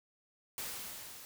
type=noise with level ramp; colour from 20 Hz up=white; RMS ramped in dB=-40 to -51 dBFS; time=0.58-1.25 s; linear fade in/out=0 ms; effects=none